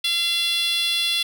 10% pulse tone with high-pass filter, 685 Hz, F5, 34 cents flat, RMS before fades -22 dBFS, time 0.04-1.23 s, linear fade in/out 5 ms, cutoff 3300 Hz, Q 3.5, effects none

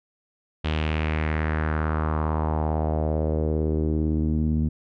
sawtooth tone with low-pass filter sweep, 77.78 Hz, D#2, in tune, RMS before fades -24 dBFS, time 0.64-4.69 s, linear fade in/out 10 ms, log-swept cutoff 3200 to 210 Hz, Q 2.9, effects none

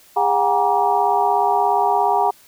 sine tone cluster, 408.1 / 726 / 803 / 946 / 1167 Hz, G#4 / F#5 / G5 / A#5 / D6, -30 / -33 / +41 / +25 / -11 cents, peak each -23 / -19 / -20 / -19 / -28 dBFS, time 0.16-2.31 s, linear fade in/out 10 ms, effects white hiss -50 dBFS RMS until 2.47 s

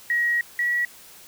sine tone pair in turn, 1900 / 1928.7 Hz, A#6 / B6, +33 / -42 cents, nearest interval unison, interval 25 cents, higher second, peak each -19 / -20 dBFS, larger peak first, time 0.1-0.41 / 0.59-0.85 s, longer first, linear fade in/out 2 ms, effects white hiss -47 dBFS RMS until 1.27 s

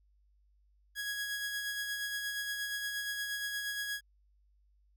sawtooth tone with tremolo, 1661 Hz, G#6, in tune, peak -30 dBFS, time 0.95-4.01 s, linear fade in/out 50 ms, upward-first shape sine, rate 8.5 Hz, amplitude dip 35%, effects added 50 Hz sine -65 dBFS peak until 4.96 s

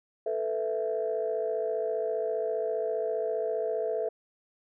sine chord, A suspended second, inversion none, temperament just, 440 / 495 / 660 Hz, A4 / B4 / E5, 0 / +4 / +2 cents, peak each -30 / -33 / -31 dBFS, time 0.26-4.09 s, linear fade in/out 5 ms, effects tanh soft clip ceiling -19 dBFS

